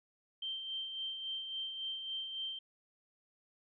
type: tone with tremolo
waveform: sine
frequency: 3136 Hz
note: G7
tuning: in tune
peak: -36 dBFS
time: 0.42-2.59 s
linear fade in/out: 5 ms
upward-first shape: sine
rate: 3.6 Hz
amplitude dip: 45%
effects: none